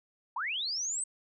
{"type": "linear sweep", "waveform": "sine", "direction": "up", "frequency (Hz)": [851, 8372], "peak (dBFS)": -31, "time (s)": [0.36, 1.04], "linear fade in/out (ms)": 5, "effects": []}